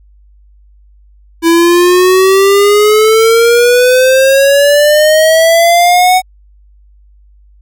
square exponential sweep, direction up, 329.6 to 748 Hz, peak -5 dBFS, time 1.42-6.22 s, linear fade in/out 50 ms, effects added 50 Hz sine -40 dBFS peak until 7.61 s

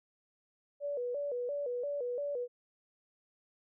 sine tone with vibrato, 530 Hz, C5, 22 cents sharp, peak -33 dBFS, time 0.8-2.48 s, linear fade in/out 50 ms, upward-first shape square, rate 2.9 Hz, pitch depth 140 cents each way, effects none

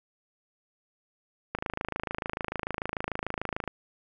click train, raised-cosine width 0.5 ms, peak -15 dBFS, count 58, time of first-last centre 1.55-3.677 s, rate 26.8 Hz, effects none

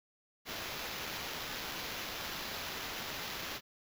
blue noise with sample-and-hold, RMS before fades -41 dBFS, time 0.45-3.61 s, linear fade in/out 50 ms, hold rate 8820 Hz, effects none

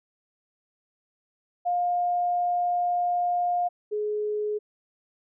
sine tone pair in turn, 708 / 421 Hz, F5 / G#4, +23 / +24 cents, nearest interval major sixth, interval 899 cents, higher first, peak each -22 / -25 dBFS, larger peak first, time 1.65-3.69 / 3.91-4.59 s, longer first, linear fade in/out 20 ms, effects none

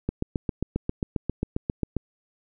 click train, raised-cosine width 3 ms, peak -12 dBFS, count 15, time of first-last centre 0.09-1.967 s, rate 7.46 Hz, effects none

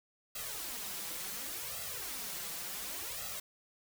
white noise with flanger, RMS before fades -41 dBFS, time 0.35-3.4 s, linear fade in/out 5 ms, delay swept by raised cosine 1.5 to 6 ms, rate 0.69 Hz, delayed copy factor +0.95, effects none

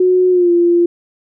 sine tone with pitch glide, 366.2 to 345.6 Hz, F#4 to F4, -18 to -18 cents, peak -8 dBFS, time 0-0.86 s, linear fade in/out 5 ms, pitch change -100 cents, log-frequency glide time 0.3-0.51 s, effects none

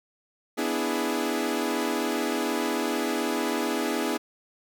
sawtooth chord, E dominant seventh, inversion second, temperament equal, 246.9 / 293.7 / 329.6 / 415.3 Hz, B3 / D4 / E4 / G#4, 0 / 0 / 0 / 0 cents, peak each -27 dBFS, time 0.57-4.18 s, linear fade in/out 20 ms, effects none

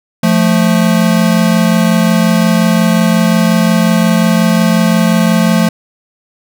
square tone pair together, 174.61 / 220.2 Hz, F3 / A3, 0 / +2 cents, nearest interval major third, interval 402 cents, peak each -11 dBFS, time 0.23-5.69 s, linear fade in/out 5 ms, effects none

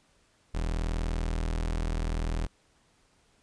35% pulse tone, 40.53 Hz, E1, 29 cents flat, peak -26 dBFS, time 0.54-2.47 s, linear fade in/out 10 ms, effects pink hiss -66 dBFS RMS until 3.42 s + resampled to 22050 Hz

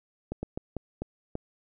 slowing click train, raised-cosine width 2 ms, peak -19 dBFS, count 6, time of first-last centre 0.32-1.354 s, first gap 110 ms, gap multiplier 1.32, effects none

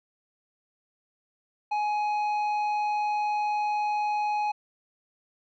triangle tone with tanh clipping, 838 Hz, G#5, 15 cents sharp, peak -26 dBFS, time 1.71-4.52 s, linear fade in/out 10 ms, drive 12 dB, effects none

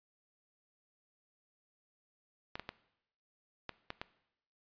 clicks, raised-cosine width 0.3 ms, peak -23 dBFS, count 6, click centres 2.555 / 2.596 / 2.691 / 3.693 / 3.904 / 4.015 s, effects noise-tail reverb RT60 0.8 s tail -18 dB re dry + resampled to 11025 Hz

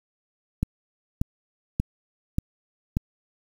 click train, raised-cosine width 5 ms, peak -10 dBFS, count 5, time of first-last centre 0.63-2.969 s, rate 1.71 Hz, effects 7-bit

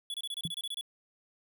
square tone bursts, 3406 Hz, G#7, 43 cents sharp, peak -35 dBFS, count 11, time 0.1-0.811 s, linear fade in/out 2 ms, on 41 ms, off 26 ms
sine tone with exponential decay, 164.81 Hz, E3, in tune, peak -29 dBFS, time 0.45-0.53 s, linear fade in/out 2 ms, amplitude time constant 16 ms
effects none

